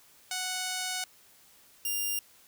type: tone pair in turn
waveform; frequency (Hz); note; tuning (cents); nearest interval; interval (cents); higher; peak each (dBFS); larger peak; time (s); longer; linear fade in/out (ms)
5% pulse; 739 / 2800; F#5 / F7; -2 / +4; octave + major seventh; 2306; second; -20; neither; 0.31-1.04 / 1.85-2.19; first; 2
effects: white hiss -59 dBFS RMS until 2.47 s